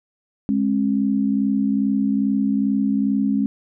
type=tone pair together; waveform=sine; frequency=207.7 / 270.1 Hz; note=G#3 / C#4; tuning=0 / -45 cents; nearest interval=perfect fourth; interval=455 cents; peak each=-19 / -20 dBFS; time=0.49-3.46 s; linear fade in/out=0 ms; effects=none